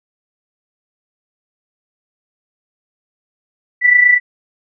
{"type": "tone with amplitude modulation", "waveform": "sine", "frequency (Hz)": 1970, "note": "B6", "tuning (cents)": -5, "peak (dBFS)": -4, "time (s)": [3.81, 4.2], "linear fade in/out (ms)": 50, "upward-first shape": "sine", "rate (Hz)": 28.4, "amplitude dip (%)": 60, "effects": []}